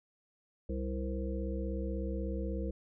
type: harmonic tone with a mistuned harmonic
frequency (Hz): 65.41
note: C2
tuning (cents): 0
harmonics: 1 / 3 / 5 / 7 / 8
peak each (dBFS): -35 / -40 / -42 / -43 / -44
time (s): 0.69-2.71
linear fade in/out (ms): 5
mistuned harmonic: 7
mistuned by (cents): +34
effects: none